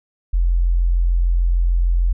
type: tone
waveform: sine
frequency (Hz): 43.34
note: F1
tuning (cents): -12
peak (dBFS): -13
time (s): 0.33-2.13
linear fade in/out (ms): 10
effects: none